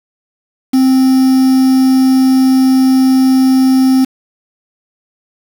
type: tone with quantisation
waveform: triangle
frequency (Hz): 261.7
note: C4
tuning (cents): 0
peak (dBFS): -4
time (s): 0.73-4.05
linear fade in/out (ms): 10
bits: 4
effects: none